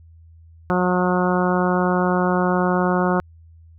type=harmonic tone; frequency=180.8 Hz; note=F#3; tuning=40 cents flat; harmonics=1 / 2 / 3 / 4 / 5 / 6 / 7 / 8; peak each=-20 / -23 / -25 / -26 / -27 / -28 / -28 / -29 dBFS; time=0.7-3.2 s; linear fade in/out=0 ms; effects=added 82 Hz sine -44 dBFS peak until 3.78 s